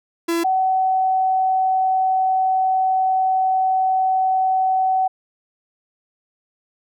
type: tone pair in turn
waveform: 45% pulse / sine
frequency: 336.4 / 755.2 Hz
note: E4 / F#5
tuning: +35 / +35 cents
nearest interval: octave + major second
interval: 1400 cents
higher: second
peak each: -18 / -15 dBFS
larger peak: second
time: 0.28-0.44 / 0.44-5.08 s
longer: second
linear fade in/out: 10 ms
effects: none